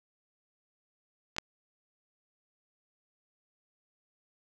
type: clicks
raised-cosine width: 0.2 ms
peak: -24 / -10 dBFS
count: 2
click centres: 1.365 / 1.384 s
effects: none